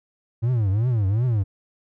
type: tone with vibrato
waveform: triangle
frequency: 110 Hz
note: A2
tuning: in tune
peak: -16 dBFS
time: 0.42-1.44 s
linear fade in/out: 20 ms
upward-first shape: triangle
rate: 2.7 Hz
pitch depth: 300 cents each way
effects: none